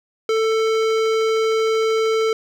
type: tone with hard clipping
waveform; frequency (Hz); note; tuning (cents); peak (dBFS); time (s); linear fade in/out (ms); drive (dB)
sine; 443.5; A4; +14; -18; 0.29-2.33; 2; 18
effects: none